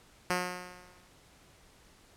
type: tone with exponential decay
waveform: 5% pulse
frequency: 180 Hz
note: F#3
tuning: 47 cents flat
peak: -15 dBFS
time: 0.3-1.09 s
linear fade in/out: 2 ms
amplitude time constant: 170 ms
effects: pink hiss -60 dBFS RMS until 2.16 s + low-pass 11000 Hz 12 dB/octave